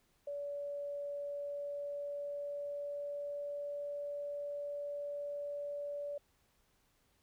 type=tone with pitch glide; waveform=sine; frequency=573 to 577 Hz; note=D5 to D5; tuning=-43 to -31 cents; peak=-38 dBFS; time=0.27-6.18 s; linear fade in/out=5 ms; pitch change=+12 cents; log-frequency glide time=1.1-3.83 s; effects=pink hiss -74 dBFS RMS until 7.22 s